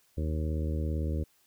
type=harmonic tone; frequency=77.78 Hz; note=D#2; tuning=in tune; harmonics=1 / 2 / 3 / 4 / 5 / 6 / 7; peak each=-29 / -37 / -40 / -40 / -44 / -44 / -45 dBFS; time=0.17-1.24 s; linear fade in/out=10 ms; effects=white hiss -67 dBFS RMS until 1.46 s